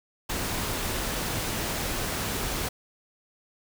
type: noise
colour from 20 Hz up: pink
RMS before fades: -30 dBFS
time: 0.29-2.69 s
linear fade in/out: 10 ms
effects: none